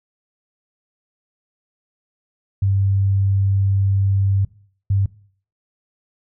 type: tone pair in turn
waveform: sine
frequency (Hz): 98 / 98.39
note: G2 / G2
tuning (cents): 0 / +7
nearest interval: unison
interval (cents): 7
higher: second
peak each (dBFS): -14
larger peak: neither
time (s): 2.62-4.45 / 4.9-5.06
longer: first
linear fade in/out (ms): 5
effects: noise-tail reverb RT60 0.5 s tail -20 dB re dry